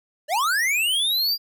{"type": "linear sweep", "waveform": "square", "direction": "up", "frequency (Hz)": [554.4, 4862], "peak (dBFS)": -20, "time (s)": [0.28, 1.38], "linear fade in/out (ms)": 50, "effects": []}